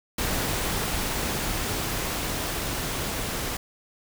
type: noise with level ramp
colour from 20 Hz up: pink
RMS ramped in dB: -27 to -30 dBFS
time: 0.18-3.57 s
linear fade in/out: 5 ms
effects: none